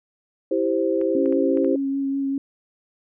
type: chord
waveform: sine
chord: C major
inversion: first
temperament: equal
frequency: 329.6 / 392 / 523.3 Hz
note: E4 / G4 / C5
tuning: 0 / 0 / 0 cents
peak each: -23 dBFS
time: 0.51-1.76 s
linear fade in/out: 5 ms
type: clicks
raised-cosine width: 0.5 ms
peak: -27 dBFS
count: 5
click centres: 1.014 / 1.259 / 1.325 / 1.573 / 1.646 s
type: tone with vibrato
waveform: sine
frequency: 274.4 Hz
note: C#4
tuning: 17 cents flat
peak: -21 dBFS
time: 1.15-2.38 s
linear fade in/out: 2 ms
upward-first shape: sine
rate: 5.1 Hz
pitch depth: 13 cents each way
effects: none